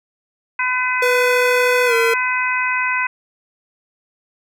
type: harmonic tone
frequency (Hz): 505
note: B4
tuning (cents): +39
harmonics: 2 / 3 / 4 / 5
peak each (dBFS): -22 / -22 / -22 / -22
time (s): 0.59-3.07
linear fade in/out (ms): 5
type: tone with pitch glide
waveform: square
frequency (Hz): 493.9 to 460.8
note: B4 to A#4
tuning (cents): 0 to -20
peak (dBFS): -16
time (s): 1.02-2.14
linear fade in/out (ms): 5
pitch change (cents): -120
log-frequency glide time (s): 1.86-1.94
effects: none